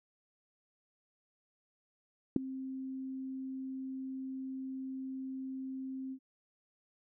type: tone with ADSR envelope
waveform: sine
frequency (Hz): 263.8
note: C4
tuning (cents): +14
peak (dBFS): -18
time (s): 2.36-6.19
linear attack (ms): 3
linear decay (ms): 6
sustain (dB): -20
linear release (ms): 70
effects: none